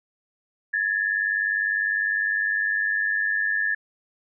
sine tone pair together, 1680.1 / 1780 Hz, G#6 / A6, +20 / +20 cents, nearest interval minor second, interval 100 cents, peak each -24 dBFS, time 0.73-3.75 s, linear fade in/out 10 ms, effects none

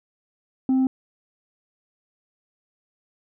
sine tone, 261.6 Hz, C4, in tune, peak -14 dBFS, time 0.69-0.87 s, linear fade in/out 2 ms, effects tanh soft clip ceiling -16 dBFS

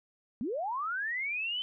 sine linear sweep, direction up, 202.7 to 3089 Hz, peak -31 dBFS, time 0.41-1.62 s, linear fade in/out 0 ms, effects none

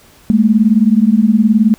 sine beating tone pair, 207.7 / 226.7 Hz, G#3 / A#3, 0 / -48 cents, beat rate 19 Hz, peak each -10 dBFS, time 0.3-1.74 s, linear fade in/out 0 ms, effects pink hiss -45 dBFS RMS until 1.78 s

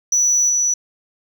sine tone with level steps, 5920 Hz, F#8, in tune, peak -10 / -13 dBFS, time 0.12-0.74 s, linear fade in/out 5 ms, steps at 0.49 s, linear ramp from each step 5 ms, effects tanh soft clip ceiling -12 dBFS

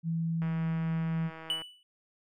sine tone, 164.81 Hz, E3, in tune, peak -28 dBFS, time 0.03-1.31 s, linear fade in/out 50 ms
click train, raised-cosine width 0.5 ms, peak -30 dBFS, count 194, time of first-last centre 0.42-1.619 s, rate 161 Hz
triangle tone with exponential decay, 2967 Hz, F#7, 4 cents sharp, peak -24 dBFS, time 1.5-1.83 s, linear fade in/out 1 ms, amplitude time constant 71 ms
effects none

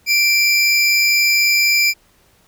square tone pair together, 2349 / 4982 Hz, D7 / D#8, 0 / +1 cents, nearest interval octave + minor second, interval 1301 cents, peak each -14 / -18 dBFS, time 0.06-1.94 s, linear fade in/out 50 ms, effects pink hiss -55 dBFS RMS until 2.47 s

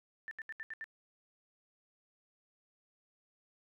sine tone bursts, 1779 Hz, A6, 19 cents sharp, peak -40 dBFS, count 6, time 0.28-0.842 s, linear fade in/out 0 ms, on 32 ms, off 74 ms, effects none

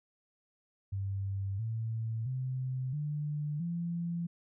sine tone with pitch steps, 98 / 112.57 / 129.31 / 148.54 / 170.63 Hz, G2 / A2 / C3 / D3 / F3, 0 / +40 / -20 / +20 / -40 cents, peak -32 dBFS, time 0.92-4.27 s, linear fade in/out 10 ms, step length 670 ms, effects none

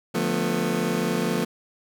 25% pulse chord, B half-diminished seventh, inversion first, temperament just, 148.16 / 177.8 / 222.2 / 246.9 Hz, D3 / F3 / A3 / B3, +16 / +31 / +17 / 0 cents, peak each -29 / -23 / -24 / -25 dBFS, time 0.14-1.45 s, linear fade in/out 10 ms, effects none

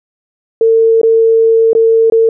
sine tone with dropouts, 451.6 Hz, A4, 45 cents sharp, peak -5 dBFS, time 0.61-2.29 s, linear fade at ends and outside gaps 2 ms, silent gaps 1.015-1.032 / 1.732-1.75 / 2.1-2.122 s, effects none

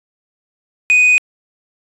triangle tone with quantisation, 2489 Hz, D#7, in tune, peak -6 dBFS, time 0.9-1.18 s, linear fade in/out 0 ms, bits 6, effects resampled to 22050 Hz

